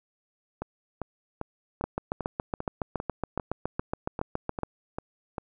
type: two click trains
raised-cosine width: 1 ms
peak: -18 / -14 dBFS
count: 13 / 21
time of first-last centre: 0.62-5.382 / 1.84-4.633 s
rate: 2.52 / 7.16 Hz
effects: none